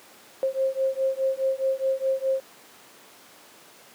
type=beating tone pair; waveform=sine; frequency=530 / 534.8 Hz; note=C5 / C5; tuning=+22 / +38 cents; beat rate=4.8 Hz; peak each=-25 dBFS; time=0.43-2.4 s; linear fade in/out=0 ms; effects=pink hiss -50 dBFS RMS until 3.94 s + high-pass 300 Hz 12 dB/octave